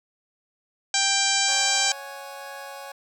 harmonic tone, 787 Hz, G5, 7 cents sharp, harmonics 1 / 2 / 3 / 4 / 5 / 6 / 7 / 8 / 9 / 10, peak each -29 / -29 / -29 / -29 / -29 / -29 / -29 / -29 / -29 / -29 dBFS, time 0.94-1.92 s, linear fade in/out 2 ms
25% pulse chord, C# suspended fourth, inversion none, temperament equal, 554.4 / 740 / 830.6 Hz, C#5 / F#5 / G#5, 0 / 0 / 0 cents, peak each -36 / -40 / -36 dBFS, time 1.48-2.92 s, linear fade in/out 5 ms
effects none

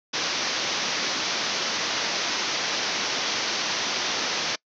white low-pass noise, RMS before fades -27 dBFS, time 0.13-4.56 s, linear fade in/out 10 ms, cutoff 6200 Hz, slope 96 dB/octave, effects noise-tail reverb RT60 0.1 s tail -25 dB re dry + high-pass 200 Hz 12 dB/octave

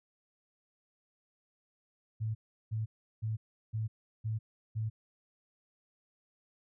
sine tone bursts, 110 Hz, A2, in tune, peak -31 dBFS, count 6, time 2.2-4.9 s, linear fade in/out 20 ms, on 150 ms, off 360 ms, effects none

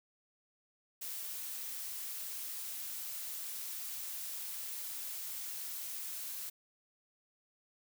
blue noise, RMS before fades -42 dBFS, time 1.01-6.5 s, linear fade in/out 10 ms, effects none

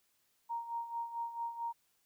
sine tone with tremolo, 932.3 Hz, A#5, in tune, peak -34 dBFS, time 0.49-1.73 s, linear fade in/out 20 ms, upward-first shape sine, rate 4.5 Hz, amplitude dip 70%, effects white hiss -75 dBFS RMS until 2.05 s

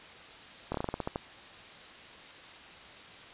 slowing click train, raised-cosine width 1 ms, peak -18 dBFS, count 10, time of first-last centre 0.72-1.159 s, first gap 24 ms, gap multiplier 1.17, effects white hiss -49 dBFS RMS until 3.33 s + resampled to 8000 Hz

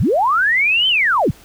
sine linear two-way sweep, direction up then down, 65.41 to 3136 to 65.41 Hz, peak -12 dBFS, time 0-1.31 s, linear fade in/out 5 ms, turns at 0.88 s, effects pink hiss -45 dBFS RMS until 1.44 s

